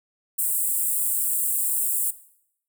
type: high-pass noise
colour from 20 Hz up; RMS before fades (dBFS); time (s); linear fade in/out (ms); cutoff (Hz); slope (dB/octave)
pink; -24; 0.38-2.11; 10; 7800; 96
effects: noise-tail reverb RT60 0.7 s tail -17 dB re dry